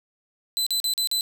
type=tone bursts; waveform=sawtooth; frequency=4024 Hz; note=B7; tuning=32 cents sharp; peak=-19 dBFS; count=5; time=0.57-1.209 s; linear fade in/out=0 ms; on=95 ms; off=41 ms; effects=none